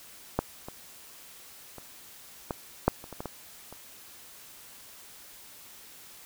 clicks, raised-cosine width 1 ms, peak -10 / -24 / -28 / -16 / -6 / -29 / -26 / -21 / -20 / -29 dBFS, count 10, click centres 0.39 / 0.685 / 1.783 / 2.508 / 2.88 / 3.041 / 3.127 / 3.205 / 3.257 / 3.726 s, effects white hiss -50 dBFS RMS until 6.25 s

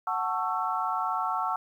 sine chord, F# minor seventh, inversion none, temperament just, 740 / 888 / 1110 / 1332 Hz, F#5 / A5 / C#6 / E6, 0 / +16 / +2 / +18 cents, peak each -32 / -32 / -32 / -31 dBFS, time 0.07-1.56 s, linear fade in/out 2 ms, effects 10-bit

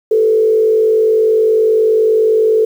sine tone with frequency modulation, 440 Hz, A4, in tune, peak -8 dBFS, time 0.11-2.65 s, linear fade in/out 5 ms, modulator 49.8 Hz, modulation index 0.59, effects 7-bit

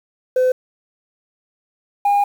sine tone pair in turn, 510 / 811.6 Hz, C5 / G#5, -44 / -40 cents, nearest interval minor sixth, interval 804 cents, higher second, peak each -10 / -10 dBFS, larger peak neither, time 0.36-0.52 / 2.05-2.24 s, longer second, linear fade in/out 5 ms, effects tanh soft clip ceiling -11 dBFS + 7-bit

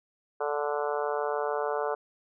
harmonic tone, 146.6 Hz, D3, 3 cents flat, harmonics 3 / 4 / 5 / 6 / 7 / 8 / 9 / 10, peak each -31 / -33 / -35 / -37 / -38 / -39 / -40 / -41 dBFS, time 0.4-1.95 s, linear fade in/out 10 ms, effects none

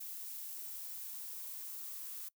violet noise with high-pass filter sweep, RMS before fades -45 dBFS, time 0-2.29 s, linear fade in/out 10 ms, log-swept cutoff 720 to 1100 Hz, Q 3.4, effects noise-tail reverb RT60 0.1 s tail -22 dB re dry

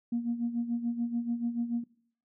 sine tone with tremolo, 236 Hz, A#3, 22 cents sharp, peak -25 dBFS, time 0.12-1.84 s, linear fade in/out 5 ms, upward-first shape sine, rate 6.9 Hz, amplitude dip 75%, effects noise-tail reverb RT60 0.6 s tail -19 dB re dry + tanh soft clip ceiling -22 dBFS

